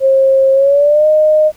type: tone with pitch glide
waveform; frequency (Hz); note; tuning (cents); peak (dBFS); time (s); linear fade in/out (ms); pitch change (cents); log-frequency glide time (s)
sine; 536 to 615.7; C5 to D#5; +42 to -18; -6; 0-1.52; 50; +240; 0.53-1.07
effects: pink hiss -46 dBFS RMS until 1.56 s